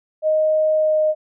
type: tone with pitch glide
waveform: sine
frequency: 622.3 to 618.4 Hz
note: D#5 to D#5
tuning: 0 to -11 cents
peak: -14 dBFS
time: 0.22-1.15 s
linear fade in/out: 50 ms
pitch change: -11 cents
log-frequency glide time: 0.75-0.98 s
effects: none